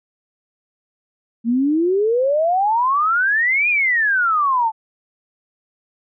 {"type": "exponential two-way sweep", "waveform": "sine", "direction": "up then down", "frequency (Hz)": [224.3, 2489, 861], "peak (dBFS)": -14, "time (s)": [1.44, 4.72], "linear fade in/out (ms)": 50, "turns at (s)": 3.69, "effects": []}